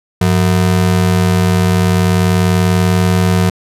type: ring-modulated tone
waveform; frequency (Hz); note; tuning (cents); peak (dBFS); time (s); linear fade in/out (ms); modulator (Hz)
square; 138.59; C#3; 0; -7; 0.21-3.5; 5; 40.2
effects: resampled to 32000 Hz